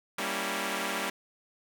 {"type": "chord", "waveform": "5% pulse", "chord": "G diminished seventh", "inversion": "none", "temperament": "equal", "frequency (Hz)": [196, 233.1, 277.2, 329.6], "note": ["G3", "Bb3", "Db4", "Fb4"], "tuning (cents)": [0, 0, 0, 0], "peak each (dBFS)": [-23, -25, -25, -26], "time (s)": [0.18, 1.1], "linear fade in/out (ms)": 5, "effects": []}